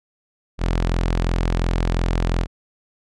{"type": "tone", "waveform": "sawtooth", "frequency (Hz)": 42.85, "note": "F1", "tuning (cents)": -32, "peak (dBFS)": -14, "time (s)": [0.58, 2.47], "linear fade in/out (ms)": 50, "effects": ["low-pass 6000 Hz 12 dB/octave"]}